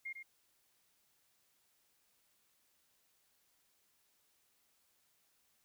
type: tone with echo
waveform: sine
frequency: 2127 Hz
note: C7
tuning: 28 cents sharp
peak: -40 dBFS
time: 0.05-0.13 s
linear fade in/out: 10 ms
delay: 100 ms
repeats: 1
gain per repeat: -6 dB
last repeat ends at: 0.23 s
effects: white hiss -75 dBFS RMS until 5.64 s